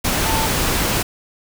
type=tone in noise; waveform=sine; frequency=890 Hz; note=A5; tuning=20 cents sharp; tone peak=-22 dBFS; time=0.25-0.47 s; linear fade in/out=10 ms; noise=pink; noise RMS=-19 dBFS; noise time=0.04-1.03 s; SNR=-6 dB; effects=none